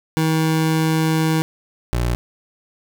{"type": "tone pair in turn", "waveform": "25% pulse", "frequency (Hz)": [159.3, 59.67], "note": ["D#3", "A#1"], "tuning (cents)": [41, 41], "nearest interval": "octave + perfect fourth", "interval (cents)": 1700, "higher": "first", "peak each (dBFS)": [-12, -14], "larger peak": "first", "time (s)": [[0.17, 1.42], [1.93, 2.15]], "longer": "first", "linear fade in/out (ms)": 0, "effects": []}